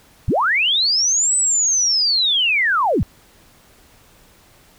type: linear two-way sweep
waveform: sine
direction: up then down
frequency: 46.88 to 8100 to 46.88 Hz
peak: -14 dBFS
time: 0.28-3.03 s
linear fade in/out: 0 ms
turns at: 1.36 s
effects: pink hiss -51 dBFS RMS until 4.78 s